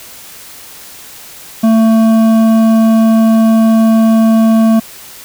triangle tone with hard clipping, 223.4 Hz, A3, 27 cents sharp, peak -7 dBFS, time 1.63-4.8 s, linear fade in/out 10 ms, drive 13 dB, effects white hiss -33 dBFS RMS until 5.24 s

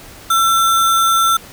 sine tone with sample-and-hold, 1345 Hz, E6, 34 cents sharp, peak -10 dBFS, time 0.3-1.37 s, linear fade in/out 5 ms, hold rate 4900 Hz, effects pink hiss -38 dBFS RMS until 1.52 s

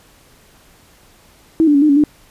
sine tone with pitch steps, 323.1 / 293.5 / 280.9 / 304 / 281.3 / 298.1 Hz, E4 / D4 / C#4 / D#4 / C#4 / D4, -35 / -1 / +23 / -40 / +26 / +26 cents, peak -8 dBFS, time 1.6-2.038 s, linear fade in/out 0 ms, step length 73 ms, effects pink hiss -49 dBFS RMS until 2.3 s + resampled to 32000 Hz

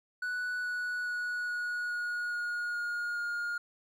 triangle tone with pitch steps, 1480 / 1471.5 / 1463 / 1454.6 / 1446.2 / 1437.9 / 1429.6 / 1421.4 Hz, F#6 / F#6 / F#6 / F#6 / F#6 / F#6 / F6 / F6, 0 / -10 / -20 / -30 / -40 / -50 / +40 / +30 cents, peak -30 dBFS, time 0.22-3.58 s, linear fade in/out 5 ms, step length 420 ms, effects none

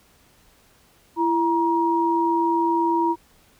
sine tone pair together, 335.2 / 948 Hz, E4 / A#5, +29 / +29 cents, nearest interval octave + tritone, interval 1800 cents, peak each -21 / -20 dBFS, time 1.16-3.16 s, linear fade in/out 50 ms, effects pink hiss -57 dBFS RMS until 3.59 s

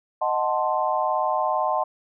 sine chord, D# diminished seventh, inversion none, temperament equal, 622.3 / 740 / 880 / 1046.5 Hz, D#5 / F#5 / A5 / C6, 0 / 0 / 0 / 0 cents, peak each -26 dBFS, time 0.21-1.84 s, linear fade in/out 10 ms, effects none

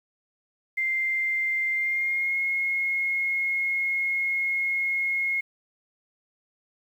sine tone with pitch glide, 2093 to 2159 Hz, C7 to C#7, 0 to -46 cents, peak -23 dBFS, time 0.77-5.41 s, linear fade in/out 10 ms, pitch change +54 cents, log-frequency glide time 1.73-2.38 s, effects 9-bit

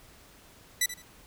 10% pulse tone with echo, 1975.5 Hz, B6, in tune, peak -14 dBFS, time 0.81-0.86 s, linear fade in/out 5 ms, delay 81 ms, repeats 2, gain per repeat -13 dB, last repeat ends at 1.022 s, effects pink hiss -55 dBFS RMS until 1.26 s

